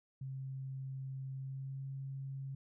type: tone with pitch glide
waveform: sine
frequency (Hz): 133.5 to 135.6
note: C3 to C#3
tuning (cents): +35 to -38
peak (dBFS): -40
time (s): 0.21-2.55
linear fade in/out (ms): 5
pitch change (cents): +27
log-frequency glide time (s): 1.34-1.86
effects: none